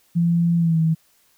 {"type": "tone with pitch glide", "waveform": "sine", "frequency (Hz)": [170, 161.11], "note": ["F3", "E3"], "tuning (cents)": [-46, -39], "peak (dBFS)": -15, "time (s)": [0.15, 0.95], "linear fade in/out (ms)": 20, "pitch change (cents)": -93, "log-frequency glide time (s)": [0.57, 0.79], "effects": ["white hiss -60 dBFS RMS until 1.37 s"]}